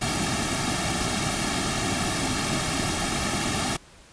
pink noise with comb filter, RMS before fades -26 dBFS, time 0.01-3.77 s, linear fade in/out 10 ms, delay 2 ms, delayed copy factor -0.75, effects pink hiss -51 dBFS RMS until 4.12 s + resampled to 22050 Hz

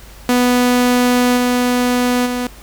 sawtooth tone with level steps, 246.9 Hz, B3, in tune, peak -7 / -9 / -14 dBFS, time 0.29-2.47 s, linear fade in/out 2 ms, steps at 1.36 / 2.25 s, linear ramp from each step 20 ms, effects added 50 Hz sine -38 dBFS peak until 2.62 s + pink hiss -41 dBFS RMS until 2.62 s

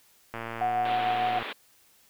click train, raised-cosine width 0.5 ms, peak -20 dBFS, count 126, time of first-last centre 0.34-1.427 s, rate 115 Hz
sine tone with tremolo, 735 Hz, F#5, 12 cents flat, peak -23 dBFS, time 0.61-1.39 s, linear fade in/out 5 ms, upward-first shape sine, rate 6.7 Hz, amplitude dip 30%
white band-pass noise, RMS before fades -37 dBFS, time 0.85-1.53 s, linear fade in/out 5 ms, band 220 to 3500 Hz, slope 48 dB/octave
effects white hiss -61 dBFS RMS until 2.09 s

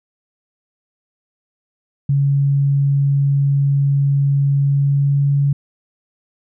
sine tone with pitch glide, 140 to 141.14 Hz, C#3 to C#3, +18 to +32 cents, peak -12 dBFS, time 2.09-5.53 s, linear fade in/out 5 ms, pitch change +14 cents, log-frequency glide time 4.61-5.33 s, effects none

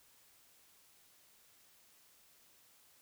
silence, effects white hiss -66 dBFS RMS until 3.01 s

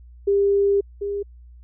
sine tone pair in turn, 399.9 / 403.8 Hz, G4 / G#4, +35 / -49 cents, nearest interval unison, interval 16 cents, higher second, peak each -15 / -23 dBFS, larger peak first, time 0.27-0.81 / 1.01-1.23 s, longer first, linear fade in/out 10 ms, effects added 60 Hz sine -42 dBFS peak until 1.63 s

